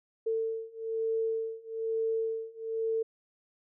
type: beating tone pair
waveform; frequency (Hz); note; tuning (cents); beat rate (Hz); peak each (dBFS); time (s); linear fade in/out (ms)
sine; 447.9 / 449; A4 / A4; +31 / +35; 1.1; -33 / -32; 0.26-3.03; 10
effects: none